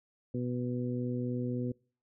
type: harmonic tone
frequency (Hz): 123.47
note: B2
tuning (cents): 0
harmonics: 1 / 2 / 3 / 4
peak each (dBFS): -35 / -34 / -40 / -41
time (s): 0.34-1.72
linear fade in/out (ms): 5
effects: noise-tail reverb RT60 0.4 s tail -25 dB re dry